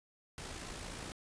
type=noise with amplitude modulation; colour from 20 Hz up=pink; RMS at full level=-43 dBFS; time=0.38-1.12 s; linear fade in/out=0 ms; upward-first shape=sine; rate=56.1 Hz; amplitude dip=40%; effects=resampled to 22050 Hz